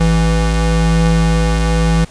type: tone pair together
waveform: square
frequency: 55.25 / 164.81 Hz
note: A1 / E3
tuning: +8 / 0 cents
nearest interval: octave + perfect fifth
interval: 1892 cents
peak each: -14 dBFS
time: 0-2.05 s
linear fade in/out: 10 ms
effects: pink hiss -41 dBFS RMS until 2.1 s + resampled to 22050 Hz